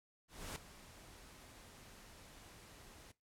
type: noise with ADSR envelope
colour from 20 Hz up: pink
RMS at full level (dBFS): -44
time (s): 0.28-3.12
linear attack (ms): 280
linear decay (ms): 4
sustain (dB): -14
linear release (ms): 9
effects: noise-tail reverb RT60 0.2 s tail -18 dB re dry + low-pass 12000 Hz 12 dB/octave